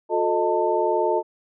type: tone cluster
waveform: sine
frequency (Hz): 359.5 / 440.3 / 620 / 892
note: F#4 / A4 / D#5 / A5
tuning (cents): -50 / +1 / -6 / +23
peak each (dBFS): -24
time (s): 0.09-1.23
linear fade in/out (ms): 50
effects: none